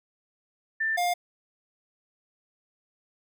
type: tone pair in turn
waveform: sine / square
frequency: 1780 / 706.4 Hz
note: A6 / F5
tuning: +20 / +20 cents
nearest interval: octave + major third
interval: 1600 cents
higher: first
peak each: -24 dBFS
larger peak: neither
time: 0.8-0.97 / 0.97-1.14 s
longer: neither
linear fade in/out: 10 ms
effects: none